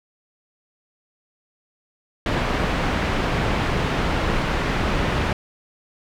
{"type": "low-pass noise", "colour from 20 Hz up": "pink", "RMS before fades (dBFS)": -22, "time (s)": [2.26, 5.33], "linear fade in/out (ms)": 2, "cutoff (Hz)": 2600, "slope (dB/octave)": 12, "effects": []}